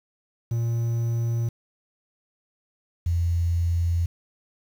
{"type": "tone pair in turn", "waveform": ["triangle", "sine"], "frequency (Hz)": [116.54, 85.4], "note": ["A#2", "F2"], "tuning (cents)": [0, -38], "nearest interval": "perfect fourth", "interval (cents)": 538, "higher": "first", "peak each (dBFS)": -20, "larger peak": "neither", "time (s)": [[0.51, 1.49], [3.06, 4.06]], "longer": "second", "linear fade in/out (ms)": 5, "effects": ["8-bit"]}